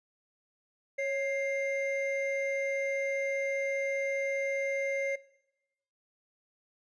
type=tone pair together; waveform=triangle; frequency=549.7 / 2105 Hz; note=C#5 / C7; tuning=-15 / +10 cents; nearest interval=octave + major seventh; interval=2325 cents; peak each=-29 / -33 dBFS; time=0.98-5.16 s; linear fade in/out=10 ms; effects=noise-tail reverb RT60 0.9 s tail -19 dB re dry + resampled to 22050 Hz